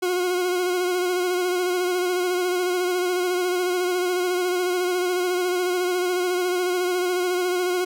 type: tone with vibrato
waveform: 40% pulse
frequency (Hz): 360.6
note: F#4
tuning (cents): -45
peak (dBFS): -20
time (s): 0.02-7.85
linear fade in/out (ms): 10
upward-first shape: sine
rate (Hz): 14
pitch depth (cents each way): 34
effects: none